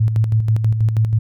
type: tone with tremolo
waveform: sine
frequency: 110.3 Hz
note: A2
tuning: 5 cents sharp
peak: -11 dBFS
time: 0-1.19 s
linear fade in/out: 10 ms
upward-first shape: square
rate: 6.2 Hz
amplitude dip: 50%
effects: none